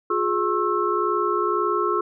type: tone cluster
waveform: sine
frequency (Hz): 355.9 / 417.8 / 1083 / 1320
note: F4 / G#4 / C#6 / E6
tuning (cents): +33 / +10 / -41 / +2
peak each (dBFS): -25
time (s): 0.1-2.01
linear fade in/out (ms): 5
effects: none